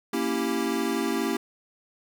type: chord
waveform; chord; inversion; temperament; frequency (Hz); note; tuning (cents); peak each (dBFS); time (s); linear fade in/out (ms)
square; A# diminished seventh; none; equal; 233.1 / 277.2 / 329.6 / 392; A#3 / C#4 / E4 / G4; 0 / 0 / 0 / 0; -31; 0.13-1.37; 5
effects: 9-bit